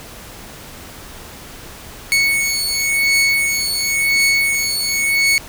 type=beating tone pair; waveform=sawtooth; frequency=2213 / 2213.94 Hz; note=C#7 / C#7; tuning=-3 / -3 cents; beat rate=0.94 Hz; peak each=-14 dBFS; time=2.12-5.38 s; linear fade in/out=0 ms; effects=pink hiss -36 dBFS RMS until 5.48 s